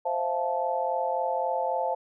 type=chord; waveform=sine; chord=F major seventh; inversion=second; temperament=just; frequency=523.8 / 654.8 / 698.5 / 873.1 Hz; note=C5 / E5 / F5 / A5; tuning=+2 / -12 / 0 / -14 cents; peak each=-30 / -33 / -31 / -29 dBFS; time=0.05-1.95 s; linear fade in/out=10 ms; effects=none